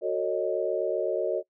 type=chord; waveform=sine; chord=D# half-diminished seventh; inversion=first; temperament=equal with one note detuned; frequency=370 / 449.2 / 554.4 / 622.3 Hz; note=F#4 / A4 / C#5 / D#5; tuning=0 / +36 / 0 / 0 cents; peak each=-30 dBFS; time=0.01-1.43 s; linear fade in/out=50 ms; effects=noise-tail reverb RT60 0.1 s tail -21 dB re dry